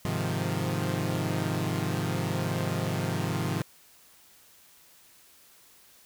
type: chord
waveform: sawtooth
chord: F minor seventh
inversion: first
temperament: equal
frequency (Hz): 103.83 / 130.81 / 155.56 / 174.61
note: Ab2 / C3 / Eb3 / F3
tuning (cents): 0 / 0 / 0 / 0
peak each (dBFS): -29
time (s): 0.05-3.62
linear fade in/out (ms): 0
effects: white hiss -57 dBFS RMS until 6.05 s